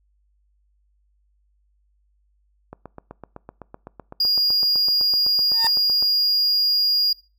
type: click train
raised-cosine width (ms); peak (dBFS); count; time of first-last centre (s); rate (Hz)
1; -22; 27; 2.73-6.025; 7.89
type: tone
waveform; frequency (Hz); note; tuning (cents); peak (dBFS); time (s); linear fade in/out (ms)
triangle; 4848; D#8; -46; -15; 4.2-7.13; 5
type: tone with exponential growth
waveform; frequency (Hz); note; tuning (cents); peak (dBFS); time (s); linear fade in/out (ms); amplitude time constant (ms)
30% pulse; 910; A#5; -42; -16; 5.49-5.67; 1; 39
effects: noise-tail reverb RT60 0.4 s tail -24 dB re dry + added 50 Hz sine -61 dBFS peak until 7.38 s